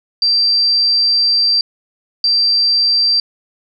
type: tone bursts at uneven times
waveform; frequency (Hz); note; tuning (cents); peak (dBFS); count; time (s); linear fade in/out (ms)
sine; 4699; D8; 0; -10; 2; 0.22-1.61 / 2.24-3.2; 2
effects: none